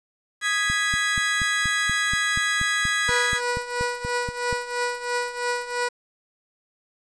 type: chord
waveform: 35% pulse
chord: G# minor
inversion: second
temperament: equal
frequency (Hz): 1244.5 / 1661.2 / 1975.5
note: D#6 / G#6 / B6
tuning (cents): 0 / 0 / 0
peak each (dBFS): -28 / -22 / -24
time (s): 0.41-3.41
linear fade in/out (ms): 50
type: click train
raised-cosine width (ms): 5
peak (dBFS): -19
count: 17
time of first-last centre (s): 0.7-4.528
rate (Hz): 4.18
type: tone with tremolo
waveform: 15% pulse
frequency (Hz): 487.6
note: B4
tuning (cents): -22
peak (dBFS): -15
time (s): 3.08-5.89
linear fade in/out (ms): 10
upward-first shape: triangle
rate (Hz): 3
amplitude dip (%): 80
effects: resampled to 22050 Hz + 8-bit